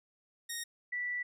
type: tone pair in turn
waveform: 10% pulse / sine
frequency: 1864.7 / 1963.8 Hz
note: A#6 / B6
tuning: 0 / -10 cents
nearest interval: minor second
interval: 90 cents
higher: second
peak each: -28 / -33 dBFS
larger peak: first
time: 0.49-0.64 / 0.92-1.23 s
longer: second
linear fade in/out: 10 ms
effects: none